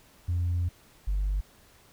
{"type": "tone pair in turn", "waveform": "sine", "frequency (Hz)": [87.3, 49], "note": ["F2", "G1"], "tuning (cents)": [0, 0], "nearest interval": "minor seventh", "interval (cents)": 1000, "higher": "first", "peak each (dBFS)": -23, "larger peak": "neither", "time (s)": [[0.28, 0.69], [1.07, 1.41]], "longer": "first", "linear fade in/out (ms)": 10, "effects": ["tanh soft clip ceiling -22 dBFS", "pink hiss -58 dBFS RMS until 1.92 s"]}